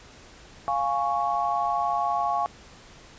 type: chord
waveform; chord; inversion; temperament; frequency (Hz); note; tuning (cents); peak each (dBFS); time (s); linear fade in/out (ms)
sine; Db major; first; equal; 698.5 / 830.6 / 1108.7; F5 / Ab5 / Db6; 0 / 0 / 0; -27; 0.68-2.46; 0
effects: pink hiss -49 dBFS RMS until 3.18 s + resampled to 16000 Hz